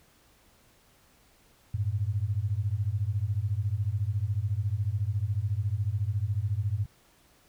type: beating tone pair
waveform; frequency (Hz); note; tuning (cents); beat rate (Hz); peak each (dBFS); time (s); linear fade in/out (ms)
sine; 95.5 / 109.5; G2 / A2; -45 / -8; 14; -29 / -29; 1.74-6.86; 5
effects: pink hiss -62 dBFS RMS until 7.48 s